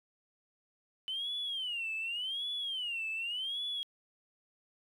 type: tone with vibrato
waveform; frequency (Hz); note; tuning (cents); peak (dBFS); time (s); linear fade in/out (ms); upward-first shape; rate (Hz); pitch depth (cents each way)
sine; 3000; F#7; +23; -33; 1.08-3.83; 0; sine; 0.87; 230
effects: tanh soft clip ceiling -30 dBFS + 11-bit